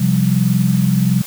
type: chord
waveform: sine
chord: C suspended fourth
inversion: none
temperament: equal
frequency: 130.81 / 174.61 / 196 Hz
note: C3 / F3 / G3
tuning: 0 / 0 / 0 cents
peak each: -16 dBFS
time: 0-1.22 s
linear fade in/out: 10 ms
effects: white hiss -32 dBFS RMS until 1.26 s